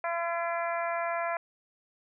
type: harmonic tone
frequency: 339.1 Hz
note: E4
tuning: 49 cents sharp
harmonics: 2 / 3 / 4 / 5 / 6 / 7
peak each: -31 / -35 / -37 / -39 / -41 / -42 dBFS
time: 0.04-1.37 s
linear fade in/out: 2 ms
effects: none